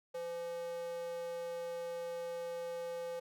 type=tone with high-pass filter; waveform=square; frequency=170.2 Hz; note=F3; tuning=44 cents flat; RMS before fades=-41 dBFS; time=0.14-3.2 s; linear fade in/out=10 ms; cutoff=550 Hz; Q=7.2; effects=none